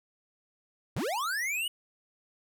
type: linear sweep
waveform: square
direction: up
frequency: 76.4 to 2977 Hz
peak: -30 dBFS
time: 0.96-1.68 s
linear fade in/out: 5 ms
effects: none